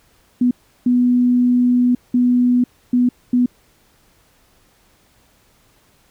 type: tone bursts at uneven times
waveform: sine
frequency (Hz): 246.4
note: B3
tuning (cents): -4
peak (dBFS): -11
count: 5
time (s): 0.41-0.51 / 0.86-1.95 / 2.14-2.64 / 2.93-3.09 / 3.33-3.46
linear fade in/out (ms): 5
effects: pink hiss -56 dBFS RMS until 6.1 s